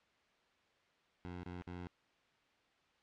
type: tone with dropouts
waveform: 15% pulse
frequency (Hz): 89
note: F2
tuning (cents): +33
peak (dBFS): -38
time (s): 1.25-1.87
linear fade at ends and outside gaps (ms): 0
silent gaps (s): 1.433-1.46 / 1.621-1.671
effects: white hiss -72 dBFS RMS until 3.02 s + low-pass 3000 Hz 12 dB/octave